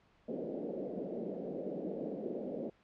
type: band-pass noise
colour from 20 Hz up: white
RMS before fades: -40 dBFS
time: 0.28-2.7 s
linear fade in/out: 5 ms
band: 170 to 590 Hz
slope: 48 dB/octave
effects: pink hiss -68 dBFS RMS until 2.83 s + low-pass 3000 Hz 12 dB/octave